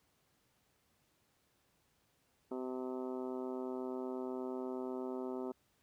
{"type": "harmonic tone", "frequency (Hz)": 128.3, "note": "C3", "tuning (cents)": -34, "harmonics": [2, 3, 4, 5, 6, 7, 8, 9, 10], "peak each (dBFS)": [-42, -41, -49, -49, -56, -52, -58, -60, -58], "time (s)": [2.51, 5.52], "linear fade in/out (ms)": 5, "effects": ["pink hiss -75 dBFS RMS until 5.82 s", "high-pass 60 Hz 12 dB/octave"]}